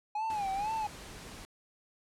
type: tone with vibrato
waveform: triangle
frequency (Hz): 828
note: G#5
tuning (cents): -5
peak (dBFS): -29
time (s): 0.15-0.87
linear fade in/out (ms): 5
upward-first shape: sine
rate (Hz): 2.1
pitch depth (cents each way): 130
type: noise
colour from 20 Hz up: pink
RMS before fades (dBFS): -47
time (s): 0.3-1.45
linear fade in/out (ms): 0
effects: low-pass 10000 Hz 12 dB/octave